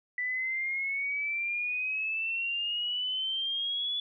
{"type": "exponential sweep", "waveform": "sine", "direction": "up", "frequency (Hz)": [1975.5, 3442], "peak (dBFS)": -29, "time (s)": [0.18, 4], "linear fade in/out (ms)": 2, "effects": []}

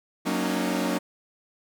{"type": "chord", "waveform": "sawtooth", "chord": "D# minor seventh", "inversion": "first", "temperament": "equal with one note detuned", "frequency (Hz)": [185, 233.1, 277.2, 305.1], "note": ["F#3", "A#3", "C#4", "D#4"], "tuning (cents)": [0, 0, 0, -34], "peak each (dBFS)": -26, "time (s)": [0.25, 0.99], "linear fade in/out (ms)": 20, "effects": []}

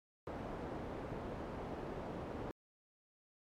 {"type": "low-pass noise", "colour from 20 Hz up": "white", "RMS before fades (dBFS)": -44, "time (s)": [0.27, 2.51], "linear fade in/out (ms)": 0, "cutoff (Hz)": 600, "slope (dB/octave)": 12, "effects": ["MP3 96 kbps"]}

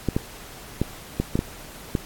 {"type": "clicks", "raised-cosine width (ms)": 3, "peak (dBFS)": -8, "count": 7, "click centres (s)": [0.087, 0.165, 0.816, 1.2, 1.355, 1.391, 1.952], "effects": ["pink hiss -42 dBFS RMS until 2.05 s", "AAC 64 kbps"]}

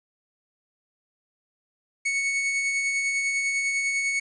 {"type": "tone with tremolo", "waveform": "45% pulse", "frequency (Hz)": 2216, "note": "C#7", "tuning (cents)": -1, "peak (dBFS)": -22, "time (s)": [2.05, 4.2], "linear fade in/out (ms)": 10, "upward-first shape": "sine", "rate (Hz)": 10, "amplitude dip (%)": 30, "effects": ["resampled to 22050 Hz", "9-bit"]}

